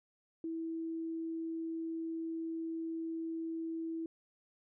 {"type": "tone", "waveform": "sine", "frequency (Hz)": 327, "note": "E4", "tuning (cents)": -14, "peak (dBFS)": -36, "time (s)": [0.44, 4.06], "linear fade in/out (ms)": 2, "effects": []}